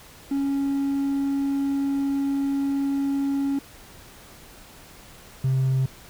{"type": "tone pair in turn", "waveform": "triangle", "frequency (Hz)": [277.2, 132], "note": ["C#4", "C3"], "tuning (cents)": [0, 16], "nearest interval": "octave + minor second", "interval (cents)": 1284, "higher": "first", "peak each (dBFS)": [-19, -16], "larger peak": "second", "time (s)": [[0.31, 3.59], [5.44, 5.86]], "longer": "first", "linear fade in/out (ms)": 5, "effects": ["tanh soft clip ceiling -14 dBFS", "pink hiss -47 dBFS RMS until 6.09 s"]}